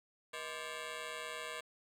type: ring-modulated tone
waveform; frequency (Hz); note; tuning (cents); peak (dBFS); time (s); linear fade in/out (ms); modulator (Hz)
10% pulse; 554.4; C#5; 0; -30; 0.33-1.61; 10; 74.3
effects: low-pass 10000 Hz 12 dB/octave + 10-bit